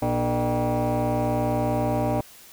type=tone with frequency modulation; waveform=sine; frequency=240 Hz; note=B3; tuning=49 cents flat; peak=-18 dBFS; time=0.02-2.21 s; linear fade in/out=5 ms; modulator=180 Hz; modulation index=3.4; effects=tanh soft clip ceiling -20 dBFS + white hiss -48 dBFS RMS until 2.52 s